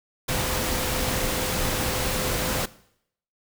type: tone in noise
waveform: sine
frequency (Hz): 512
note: C5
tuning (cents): -38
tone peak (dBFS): -35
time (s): 0.28-2.66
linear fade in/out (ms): 10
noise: pink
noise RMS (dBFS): -26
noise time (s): 0.28-2.66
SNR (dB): -12
effects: noise-tail reverb RT60 0.7 s tail -19 dB re dry